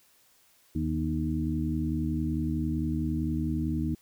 harmonic tone with a mistuned harmonic, 77.78 Hz, D#2, in tune, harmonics 1 / 2 / 3 / 4, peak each -32 / -32 / -32 / -32 dBFS, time 0.75-3.95 s, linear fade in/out 5 ms, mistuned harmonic 3, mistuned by +50 cents, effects white hiss -63 dBFS RMS until 4.01 s

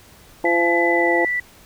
harmonic tone, 171.3 Hz, F3, 33 cents flat, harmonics 2 / 3 / 4 / 5, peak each -20 / -22 / -23 / -24 dBFS, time 0.44-1.25 s, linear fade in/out 2 ms
sine tone with pitch glide, 2000 to 1967.9 Hz, B6 to B6, +21 to -7 cents, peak -19 dBFS, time 0.45-1.4 s, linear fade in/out 5 ms, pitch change -28 cents, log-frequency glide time 0.93-1.17 s
effects pink hiss -48 dBFS RMS until 1.65 s

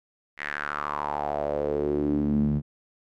sawtooth tone with band-pass filter sweep, 73.42 Hz, D2, in tune, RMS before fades -27 dBFS, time 0.37-2.62 s, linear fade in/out 50 ms, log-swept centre 2000 to 170 Hz, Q 5, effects none

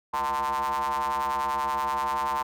square ring-modulated tone, 69.3 Hz, C#2, in tune, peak -23 dBFS, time 0.13-2.43 s, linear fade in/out 10 ms, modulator 965 Hz, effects none

